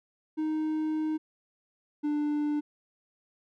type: tone pair in turn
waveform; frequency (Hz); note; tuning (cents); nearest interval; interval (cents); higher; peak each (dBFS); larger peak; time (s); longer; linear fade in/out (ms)
triangle; 311.1 / 296.3; D#4 / D4; 0 / +15; minor second; 85; first; -25 / -24; second; 0.37-1.18 / 2.03-2.61; first; 20
effects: none